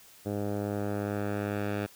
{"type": "tone with low-pass filter sweep", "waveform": "10% pulse", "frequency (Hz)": 102.5, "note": "G#2", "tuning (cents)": -22, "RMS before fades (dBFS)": -32, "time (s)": [0.25, 1.87], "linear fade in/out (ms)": 20, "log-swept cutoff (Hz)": [630, 2800], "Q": 0.9, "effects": ["white hiss -55 dBFS RMS until 1.95 s"]}